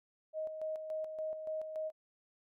sine tone with tremolo, 627 Hz, D#5, 13 cents sharp, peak -35 dBFS, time 0.33-1.92 s, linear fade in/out 50 ms, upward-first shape square, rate 3.5 Hz, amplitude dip 50%, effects none

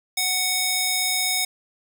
square tone with high-pass filter, 742 Hz, F#5, 5 cents sharp, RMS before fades -23 dBFS, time 0.17-1.45 s, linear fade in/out 5 ms, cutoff 2700 Hz, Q 0.58, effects none

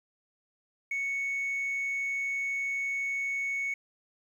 sine tone, 2217 Hz, C#7, in tune, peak -27 dBFS, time 0.91-3.74 s, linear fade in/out 5 ms, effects tanh soft clip ceiling -27 dBFS + 10-bit

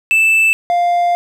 triangle tone pair in turn, 2641 / 699.5 Hz, E7 / F5, +3 / +3 cents, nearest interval octave + major seventh, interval 2300 cents, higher first, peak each -7 / -9 dBFS, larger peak first, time 0.11-0.53 / 0.7-1.15 s, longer second, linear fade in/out 0 ms, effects none

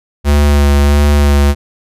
square tone with vibrato, 72 Hz, D2, 34 cents flat, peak -7 dBFS, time 0.24-1.55 s, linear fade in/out 50 ms, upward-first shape sine, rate 1.5 Hz, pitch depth 21 cents each way, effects resampled to 32000 Hz

